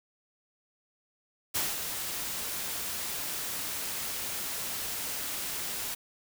white noise with ADSR envelope, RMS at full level -29 dBFS, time 1.54-5.95 s, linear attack 16 ms, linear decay 200 ms, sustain -6 dB, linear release 12 ms, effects none

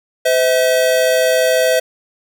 square tone pair together, 511 / 645.1 Hz, C5 / E5, -41 / -38 cents, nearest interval major third, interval 403 cents, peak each -15 dBFS, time 0.25-1.8 s, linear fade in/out 10 ms, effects none

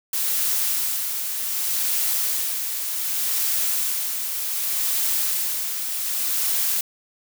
blue noise with tremolo, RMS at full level -22 dBFS, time 0.13-6.81 s, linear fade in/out 2 ms, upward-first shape sine, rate 0.66 Hz, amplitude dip 45%, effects none

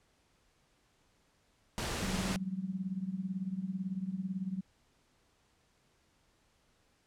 pink noise, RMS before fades -36 dBFS, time 1.78-2.36 s, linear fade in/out 0 ms
sine tone with tremolo, 188.4 Hz, F#3, 32 cents sharp, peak -30 dBFS, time 2.02-4.61 s, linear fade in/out 5 ms, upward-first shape triangle, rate 18 Hz, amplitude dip 90%
effects pink hiss -71 dBFS RMS until 7.06 s + low-pass 9000 Hz 12 dB/octave

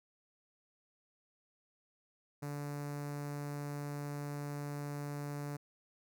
sawtooth tone with notch filter, 144.8 Hz, D3, 24 cents flat, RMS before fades -41 dBFS, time 2.42-5.57 s, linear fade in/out 10 ms, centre 3200 Hz, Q 1, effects none

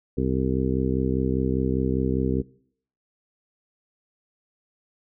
harmonic tone, 65 Hz, C2, 11 cents flat, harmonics 1 / 2 / 3 / 4 / 5 / 6 / 7, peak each -29 / -28 / -29 / -27 / -33 / -29 / -31 dBFS, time 0.17-2.42 s, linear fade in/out 10 ms, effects noise-tail reverb RT60 0.6 s tail -21 dB re dry

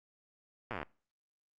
slowing click train, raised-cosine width 0.5 ms, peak -23 dBFS, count 12, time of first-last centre 0.71-0.83 s, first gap 8 ms, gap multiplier 1.06, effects noise-tail reverb RT60 0.4 s tail -24 dB re dry + Opus 48 kbps

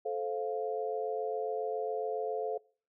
sine chord, F major, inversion first, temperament just, 436.5 / 523.8 / 698.5 Hz, A4 / C5 / F5, -14 / +2 / 0 cents, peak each -34 / -38 / -37 dBFS, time 0.05-2.58 s, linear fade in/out 10 ms, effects noise-tail reverb RT60 0.4 s tail -23 dB re dry

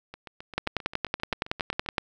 two click trains, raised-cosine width 0.3 ms, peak -24 / -9 dBFS, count 14 / 16, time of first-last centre 0.14-1.862 / 0.58-1.982 s, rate 7.55 / 10.7 Hz, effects none

